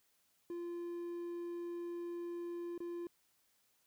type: tone with dropouts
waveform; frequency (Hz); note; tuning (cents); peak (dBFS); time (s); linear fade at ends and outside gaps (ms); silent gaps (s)
triangle; 345.5; F4; -19; -38; 0.5-3.07; 2; 2.779-2.803
effects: white hiss -75 dBFS RMS until 3.86 s